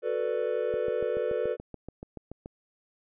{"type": "chord", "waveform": "triangle", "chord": "B minor seventh", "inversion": "second", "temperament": "equal with one note detuned", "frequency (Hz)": [370, 443.1, 493.9, 587.3], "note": ["F#4", "A4", "B4", "D5"], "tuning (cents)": [0, 12, 0, 0], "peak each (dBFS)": [-34, -29, -28, -32], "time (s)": [0.02, 1.57], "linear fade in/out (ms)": 50}
{"type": "click train", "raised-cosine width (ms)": 2, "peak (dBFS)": -26, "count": 13, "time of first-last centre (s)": [0.74, 2.459], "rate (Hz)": 6.98}
{"effects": ["resampled to 8000 Hz"]}